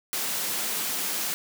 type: high-pass noise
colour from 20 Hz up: white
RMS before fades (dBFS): -29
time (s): 0.13-1.34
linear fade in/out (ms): 0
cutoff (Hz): 150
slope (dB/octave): 96
effects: none